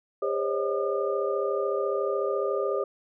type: tone cluster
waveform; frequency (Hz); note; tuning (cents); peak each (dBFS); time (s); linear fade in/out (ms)
sine; 403.6 / 514 / 548 / 624 / 1210; G#4 / C5 / C#5 / D#5 / D#6; -49 / -31 / -20 / +5 / -49; -28 / -35 / -29 / -34 / -34; 0.22-2.84; 5
effects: none